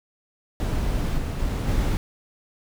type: noise with level steps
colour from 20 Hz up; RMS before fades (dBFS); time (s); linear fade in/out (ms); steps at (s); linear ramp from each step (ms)
brown; -24 / -27 / -25 / -22; 0.6-1.97; 0; 1.18 / 1.39 / 1.67; 5
effects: none